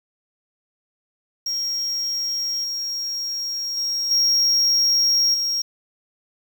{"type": "tone with level steps", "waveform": "triangle", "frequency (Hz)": 5588, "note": "F8", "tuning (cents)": 0, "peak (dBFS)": [-21, -23, -20, -14, -19], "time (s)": [1.46, 5.62], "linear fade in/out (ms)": 5, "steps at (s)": [2.64, 3.77, 4.11, 5.34], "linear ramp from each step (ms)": 2, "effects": ["7-bit"]}